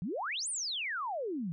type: exponential two-way sweep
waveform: sine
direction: up then down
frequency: 155.56 to 9750 to 155.56 Hz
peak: -33 dBFS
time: 0.02-1.52 s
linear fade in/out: 0 ms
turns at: 0.49 s
effects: none